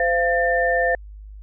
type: tone cluster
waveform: sine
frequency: 515 / 687 / 1792 Hz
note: C5 / F5 / A6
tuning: -28 / -29 / +31 cents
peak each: -21 dBFS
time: 0-0.95 s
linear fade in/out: 2 ms
effects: added 51 Hz sine -36 dBFS peak until 1.42 s